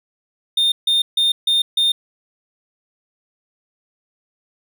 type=tone bursts; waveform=triangle; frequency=3638 Hz; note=A#7; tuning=43 cents flat; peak=-12 dBFS; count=5; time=0.57-1.92 s; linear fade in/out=5 ms; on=150 ms; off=150 ms; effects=none